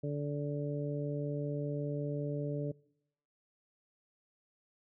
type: harmonic tone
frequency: 145.3 Hz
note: D3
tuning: 18 cents flat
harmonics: 1 / 2 / 3 / 4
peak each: -35 / -40 / -40 / -42 dBFS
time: 0.03-2.72 s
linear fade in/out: 10 ms
effects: noise-tail reverb RT60 0.8 s tail -24 dB re dry